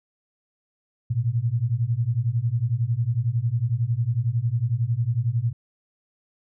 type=beating tone pair; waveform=sine; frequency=111.8 / 122.8 Hz; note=A2 / B2; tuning=+28 / -9 cents; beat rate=11 Hz; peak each=-24 / -23 dBFS; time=1.1-5.53 s; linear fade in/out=10 ms; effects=none